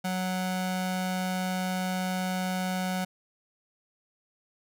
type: tone pair together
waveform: sawtooth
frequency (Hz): 184.8 / 369.6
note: F#3 / F#4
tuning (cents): -2 / -2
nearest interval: octave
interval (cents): 1200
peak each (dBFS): -24 / -29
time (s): 0.04-3.05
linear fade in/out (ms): 10
effects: none